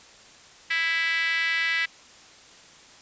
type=tone with high-pass filter; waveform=5% pulse; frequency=329.6 Hz; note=E4; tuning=in tune; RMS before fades=-25 dBFS; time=0.7-1.86 s; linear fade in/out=10 ms; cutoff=1900 Hz; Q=5.2; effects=white hiss -50 dBFS RMS until 3.01 s + resampled to 16000 Hz